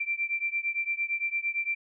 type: beating tone pair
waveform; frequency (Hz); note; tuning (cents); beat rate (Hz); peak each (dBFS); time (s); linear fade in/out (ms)
sine; 2349 / 2357.8; D7 / D7; 0 / +6; 8.8; -30 / -31; 0-1.75; 10
effects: none